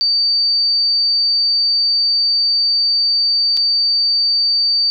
sine tone with dropouts, 4610 Hz, D8, 33 cents flat, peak -12 dBFS, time 0.01-4.9 s, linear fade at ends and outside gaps 0 ms, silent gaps 3.568-3.573 s, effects none

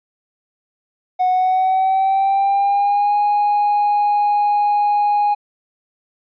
triangle tone with pitch glide, 736 to 826.1 Hz, F#5 to G#5, -9 to -9 cents, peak -10 dBFS, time 1.19-5.35 s, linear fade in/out 20 ms, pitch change +200 cents, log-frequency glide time 1.29-3.16 s, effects tanh soft clip ceiling -9 dBFS + resampled to 11025 Hz

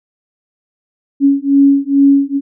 sine beating tone pair, 277.2 / 279.5 Hz, C#4 / C#4, 0 / +14 cents, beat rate 2.3 Hz, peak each -10 dBFS, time 1.2-2.41 s, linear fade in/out 50 ms, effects none

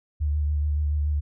sine tone with vibrato, 74.2 Hz, D2, 18 cents sharp, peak -21 dBFS, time 0.2-1.21 s, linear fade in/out 20 ms, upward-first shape sine, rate 7 Hz, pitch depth 30 cents each way, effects none

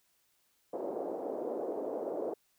pink band-pass noise, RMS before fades -37 dBFS, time 0.73-2.34 s, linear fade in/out 5 ms, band 360 to 610 Hz, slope 24 dB/octave, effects white hiss -73 dBFS RMS until 2.58 s

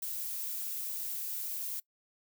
violet noise with amplitude modulation, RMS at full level -36 dBFS, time 0.02-1.8 s, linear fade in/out 5 ms, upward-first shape sine, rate 264 Hz, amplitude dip 30%, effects noise-tail reverb RT60 0.1 s tail -23 dB re dry

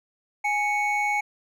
triangle tone pair together, 830.6 / 2220 Hz, G#5 / C#7, 0 / +2 cents, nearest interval octave + perfect fourth, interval 1702 cents, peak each -23 dBFS, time 0.44-1.21 s, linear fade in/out 10 ms, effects none

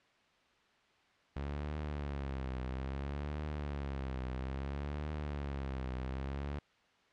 sawtooth tone with vibrato, 69.4 Hz, C#2, 3 cents sharp, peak -33 dBFS, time 1.36-6.59 s, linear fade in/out 5 ms, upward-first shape triangle, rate 0.6 Hz, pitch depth 160 cents each way, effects white hiss -68 dBFS RMS until 7.12 s + low-pass 3000 Hz 12 dB/octave

